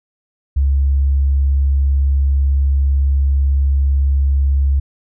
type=tone; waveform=sine; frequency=69 Hz; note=C#2; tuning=7 cents flat; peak=-10 dBFS; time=0.56-4.8 s; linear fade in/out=10 ms; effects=tanh soft clip ceiling -6 dBFS